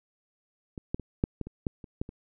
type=clicks; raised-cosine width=3 ms; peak=-25 / -15 / -26 / -11 / -19 / -27 / -15 / -30 / -17 / -28 dBFS; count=10; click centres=0.778 / 0.945 / 0.997 / 1.239 / 1.413 / 1.47 / 1.668 / 1.842 / 2.015 / 2.091 s; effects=none